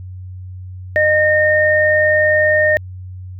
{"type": "tone pair together", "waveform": "sine", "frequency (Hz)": [612.4, 1835], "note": ["D#5", "A#6"], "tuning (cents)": [-28, -28], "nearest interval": "octave + perfect fifth", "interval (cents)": 1900, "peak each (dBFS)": -13, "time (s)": [0.96, 2.77], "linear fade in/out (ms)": 0, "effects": ["added 92 Hz sine -28 dBFS peak until 3.39 s"]}